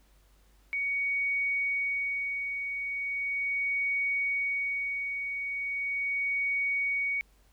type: tone with tremolo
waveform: sine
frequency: 2240 Hz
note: C#7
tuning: 18 cents sharp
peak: -26 dBFS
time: 0.73-7.21 s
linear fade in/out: 0 ms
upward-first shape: sine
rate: 0.38 Hz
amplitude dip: 45%
effects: added 49 Hz sine -60 dBFS peak until 7.52 s + pink hiss -67 dBFS RMS until 7.52 s